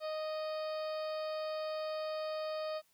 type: harmonic tone with a mistuned harmonic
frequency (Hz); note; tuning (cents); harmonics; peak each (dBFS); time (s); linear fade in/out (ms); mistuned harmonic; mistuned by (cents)
621; D#5; -3; 1 / 2 / 3 / 4 / 5 / 6 / 7 / 8; -36 / -45 / -55 / -54 / -57 / -56 / -52 / -57; 0-2.82; 50; 7; +47
effects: white hiss -72 dBFS RMS until 2.93 s